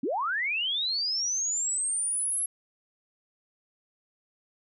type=linear sweep; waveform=sine; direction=up; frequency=220 to 11175 Hz; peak=-26 dBFS; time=0.03-2.46 s; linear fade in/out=5 ms; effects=none